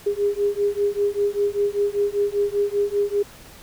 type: beating tone pair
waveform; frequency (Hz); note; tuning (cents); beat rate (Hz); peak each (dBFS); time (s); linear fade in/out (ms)
sine; 404.7 / 409.8; G#4 / G#4; -45 / -23; 5.1; -22 / -22; 0.06-3.23; 10
effects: pink hiss -45 dBFS RMS until 3.62 s